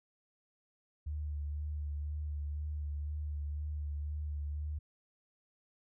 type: tone with vibrato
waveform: sine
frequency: 74.2 Hz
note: D2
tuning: 18 cents sharp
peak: -35 dBFS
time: 1.06-4.79 s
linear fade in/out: 10 ms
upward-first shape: sine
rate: 2 Hz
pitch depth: 27 cents each way
effects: none